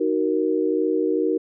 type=chord; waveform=sine; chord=D# minor; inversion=none; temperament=just; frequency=311.1 / 373.4 / 466.7 Hz; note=D#4 / F#4 / A#4; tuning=0 / +16 / +2 cents; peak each=-23 dBFS; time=0-1.38 s; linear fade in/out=10 ms; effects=none